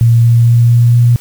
sine tone with pitch steps, 116.6 / 117.41 / 118.23 / 119.05 / 119.88 Hz, A#2 / A#2 / A#2 / A#2 / A#2, +1 / +13 / +25 / +37 / +49 cents, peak -4 dBFS, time 0.01-1.16 s, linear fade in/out 0 ms, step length 230 ms, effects white hiss -37 dBFS RMS until 1.2 s

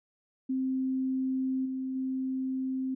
sine tone with level steps, 261.8 Hz, C4, 1 cent sharp, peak -27 / -31 / -29 dBFS, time 0.49-2.95 s, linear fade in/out 10 ms, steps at 1.65 / 1.95 s, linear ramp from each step 10 ms, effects none

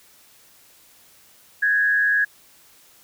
sine tone with frequency modulation, 1661.2 Hz, G#6, in tune, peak -16 dBFS, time 1.62-2.25 s, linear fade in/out 10 ms, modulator 128 Hz, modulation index 0.5, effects white hiss -53 dBFS RMS until 3.03 s

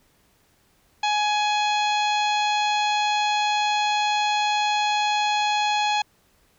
harmonic tone, 838 Hz, G#5, 15 cents sharp, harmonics 1 / 2 / 3 / 4 / 5 / 6 / 7 / 8, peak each -21 / -33 / -28 / -30 / -32 / -42 / -47 / -38 dBFS, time 1.03-6.02 s, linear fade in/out 5 ms, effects pink hiss -62 dBFS RMS until 6.58 s

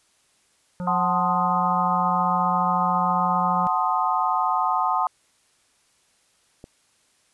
harmonic tone, 178.9 Hz, F3, 42 cents sharp, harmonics 1 / 3 / 5 / 7 / 8, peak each -27 / -36 / -40 / -44 / -48 dBFS, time 0.8-3.67 s, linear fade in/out 0 ms
sine chord, F# diminished seventh, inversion none, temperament equal, 740 / 880 / 1046.5 / 1244.5 Hz, F#5 / A5 / C6 / Eb6, 0 / 0 / 0 / 0 cents, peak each -25 dBFS, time 0.87-5.07 s, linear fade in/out 2 ms
click, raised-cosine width 2 ms, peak -26 dBFS, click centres 6.641 s
effects white hiss -63 dBFS RMS until 7.33 s + resampled to 24000 Hz

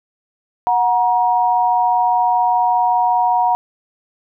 sine tone pair together, 733 / 947.3 Hz, F#5 / A#5, -16 / +28 cents, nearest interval major third, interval 444 cents, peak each -15 dBFS, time 0.67-3.55 s, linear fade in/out 0 ms, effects none

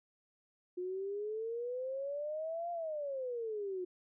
sine exponential two-way sweep, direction up then down, 356.3 to 698.5 to 356.3 Hz, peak -36 dBFS, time 0.77-3.85 s, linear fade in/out 10 ms, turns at 2.71 s, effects none

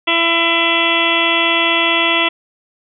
harmonic tone, 335.2 Hz, E4, 29 cents sharp, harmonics 1 / 2 / 3 / 4 / 6 / 7 / 8 / 9 / 10, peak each -22 / -22 / -21 / -23 / -19 / -24 / -18 / -23 / -19 dBFS, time 0.07-2.29 s, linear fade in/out 10 ms, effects none

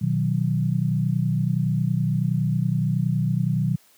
sine chord, B major, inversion none, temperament equal, 123.47 / 155.56 / 185 Hz, B2 / D#3 / F#3, 0 / 0 / 0 cents, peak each -23 / -23 / -25 dBFS, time 0.01-3.76 s, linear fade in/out 10 ms, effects white hiss -57 dBFS RMS until 3.97 s + high-pass 80 Hz 12 dB/octave

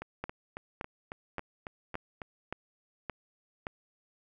two click trains, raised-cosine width 0.5 ms, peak -20 / -24 dBFS, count 7 / 9, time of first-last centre 0.24-3.669 / 0.02-2.218 s, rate 1.75 / 3.64 Hz, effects none

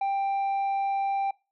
sine tone with tanh clipping, 788 Hz, G5, 9 cents sharp, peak -25 dBFS, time 0.01-1.31 s, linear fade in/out 5 ms, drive 4 dB, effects noise-tail reverb RT60 0.3 s tail -24 dB re dry

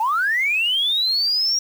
sine linear sweep, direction up, 836 to 5670 Hz, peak -16 dBFS, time 0-1.59 s, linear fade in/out 5 ms, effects tanh soft clip ceiling -13 dBFS + 7-bit

